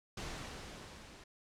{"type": "noise with level ramp", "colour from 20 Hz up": "pink", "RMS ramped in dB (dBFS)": [-42, -55], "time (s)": [0.17, 1.24], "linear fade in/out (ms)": 5, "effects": ["low-pass 7000 Hz 12 dB/octave"]}